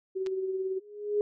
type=tone with tremolo; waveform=sine; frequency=379.3 Hz; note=F#4; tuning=43 cents sharp; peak=-27 dBFS; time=0.15-0.8 s; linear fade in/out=20 ms; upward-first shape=sine; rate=18 Hz; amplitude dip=40%
type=clicks; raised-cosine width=0.2 ms; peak=-27 dBFS; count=2; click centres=0.263 / 0.269 s
type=tone with exponential growth; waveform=sine; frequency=415 Hz; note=G#4; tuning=1 cent flat; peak=-21 dBFS; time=0.7-1.21 s; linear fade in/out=1 ms; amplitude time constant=110 ms
effects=none